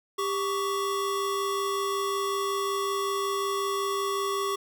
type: tone pair together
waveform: square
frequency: 395.8 / 1122 Hz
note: G4 / C#6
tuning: +17 / +21 cents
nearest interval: octave + tritone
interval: 1804 cents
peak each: -30 / -30 dBFS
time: 0.18-4.56 s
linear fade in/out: 10 ms
effects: none